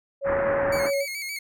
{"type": "tone with pitch glide", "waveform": "sine", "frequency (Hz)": [554.4, 557.9], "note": ["C#5", "C#5"], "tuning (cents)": [0, 11], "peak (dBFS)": -22, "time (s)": [0.21, 1.06], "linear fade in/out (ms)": 50, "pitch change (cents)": 11, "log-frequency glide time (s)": [0.44, 0.87]}
{"type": "low-pass noise", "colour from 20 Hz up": "white", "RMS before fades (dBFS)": -29, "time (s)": [0.24, 0.91], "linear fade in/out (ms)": 50, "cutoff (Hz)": 1900, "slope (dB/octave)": 48}
{"type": "tone with vibrato", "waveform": "sawtooth", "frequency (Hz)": 2217, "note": "C#7", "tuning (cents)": 0, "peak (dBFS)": -27, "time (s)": [0.72, 1.39], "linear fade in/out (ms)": 5, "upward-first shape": "square", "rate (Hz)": 7, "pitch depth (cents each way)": 51}
{"effects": []}